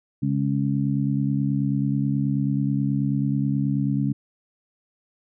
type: harmonic tone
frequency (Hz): 69.3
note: C#2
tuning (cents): 0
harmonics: 2 / 3 / 4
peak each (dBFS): -23 / -25 / -26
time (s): 0.22-4.13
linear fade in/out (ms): 10
effects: none